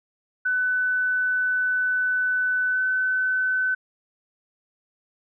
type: tone with pitch glide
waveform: sine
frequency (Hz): 1500 to 1513.9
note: F#6 to F#6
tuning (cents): +23 to +39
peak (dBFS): -20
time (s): 0.45-3.75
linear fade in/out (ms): 10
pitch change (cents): +16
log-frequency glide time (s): 2.69-2.8
effects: none